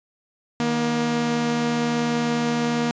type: tone pair together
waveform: sawtooth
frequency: 156.1 / 237.2 Hz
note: D#3 / A#3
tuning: +6 / +30 cents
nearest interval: perfect fifth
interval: 724 cents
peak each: -25 / -17 dBFS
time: 0.6-2.91 s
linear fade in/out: 0 ms
effects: resampled to 16000 Hz